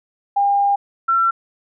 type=tone pair in turn; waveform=sine; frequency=804 / 1352.2 Hz; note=G5 / E6; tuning=+44 / +44 cents; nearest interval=major sixth; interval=900 cents; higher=second; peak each=-13 dBFS; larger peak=neither; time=0.36-0.76 / 1.08-1.31 s; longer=first; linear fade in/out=10 ms; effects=none